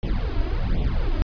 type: noise with flanger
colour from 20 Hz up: brown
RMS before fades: -22 dBFS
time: 0.03-1.22 s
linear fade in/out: 0 ms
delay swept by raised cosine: 0.31 to 3.11 ms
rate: 1.3 Hz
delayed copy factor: +0.95
effects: resampled to 11025 Hz